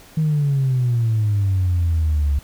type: exponential sweep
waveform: sine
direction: down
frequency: 159.5 to 69.3 Hz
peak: -14 dBFS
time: 0.17-2.39 s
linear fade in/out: 5 ms
effects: tanh soft clip ceiling -12 dBFS + pink hiss -46 dBFS RMS until 2.43 s